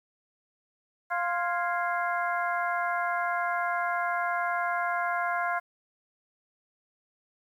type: harmonic tone with a mistuned harmonic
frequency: 349.2 Hz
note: F4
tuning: in tune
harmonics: 2 / 3 / 4 / 5 / 6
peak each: -30 / -32 / -32 / -35 / -39 dBFS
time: 1.1-5.6 s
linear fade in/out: 20 ms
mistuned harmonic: 5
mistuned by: -92 cents
effects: 10-bit